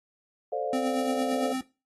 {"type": "chord", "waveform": "sine", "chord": "D minor seventh", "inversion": "second", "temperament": "equal with one note detuned", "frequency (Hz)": [440, 523.3, 587.3, 707.4], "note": ["A4", "C5", "D5", "F5"], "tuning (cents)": [0, 0, 0, 22], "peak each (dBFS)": -33, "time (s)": [0.52, 1.53], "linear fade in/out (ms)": 5}
{"type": "tone with tremolo", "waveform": "square", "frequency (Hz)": 260, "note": "C4", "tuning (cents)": -11, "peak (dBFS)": -26, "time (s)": [0.73, 1.61], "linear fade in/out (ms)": 2, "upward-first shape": "triangle", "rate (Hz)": 8.8, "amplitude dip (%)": 55}
{"effects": ["noise-tail reverb RT60 0.3 s tail -19 dB re dry", "AAC 32 kbps"]}